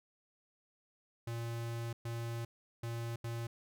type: tone bursts at uneven times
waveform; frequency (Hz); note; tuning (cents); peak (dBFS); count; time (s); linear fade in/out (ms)
square; 116.54; A#2; 0; -38; 4; 1.27-1.93 / 2.05-2.45 / 2.83-3.16 / 3.24-3.47; 5
effects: none